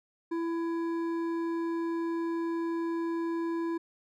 sine tone with hard clipping, 333.6 Hz, E4, 21 cents sharp, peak -31 dBFS, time 0.31-3.78 s, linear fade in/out 10 ms, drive 9 dB, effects none

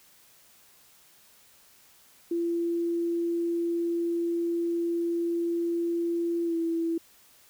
sine tone with pitch glide, 339.9 to 331.9 Hz, F4 to E4, -47 to +12 cents, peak -25 dBFS, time 2.31-6.98 s, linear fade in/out 5 ms, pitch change -41 cents, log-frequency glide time 6.44-6.55 s, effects white hiss -58 dBFS RMS until 7.49 s

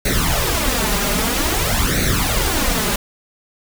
pink noise with flanger, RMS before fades -18 dBFS, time 0.05-2.96 s, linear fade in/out 5 ms, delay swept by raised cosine 0.48 to 4.98 ms, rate 0.51 Hz, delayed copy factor +0.75, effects none

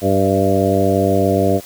harmonic tone with a mistuned harmonic, 97 Hz, G2, 18 cents flat, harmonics 1 / 2 / 3 / 4 / 5 / 6 / 7, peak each -20 / -20 / -20 / -20 / -20 / -20 / -20 dBFS, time 0.01-1.61 s, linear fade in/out 50 ms, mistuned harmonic 6, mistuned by +28 cents, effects white hiss -38 dBFS RMS until 1.65 s

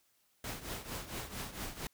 pink noise with tremolo, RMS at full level -39 dBFS, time 0.44-1.87 s, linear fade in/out 2 ms, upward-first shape triangle, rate 4.4 Hz, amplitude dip 80%, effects white hiss -73 dBFS RMS until 1.93 s

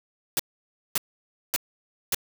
white noise bursts, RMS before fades -24 dBFS, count 4, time 0.37-2.146 s, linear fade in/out 0 ms, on 24 ms, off 560 ms, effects none

